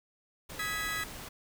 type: noise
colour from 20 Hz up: pink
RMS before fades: -44 dBFS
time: 0.49-1.29 s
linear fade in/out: 10 ms
type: chord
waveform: 35% pulse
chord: G# minor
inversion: second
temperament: equal with one note detuned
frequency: 1265.5 / 1661.2 / 1975.5 Hz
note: D#6 / G#6 / B6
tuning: +29 / 0 / 0 cents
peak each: -37 / -36 / -34 dBFS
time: 0.59-1.04 s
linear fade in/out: 5 ms
effects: none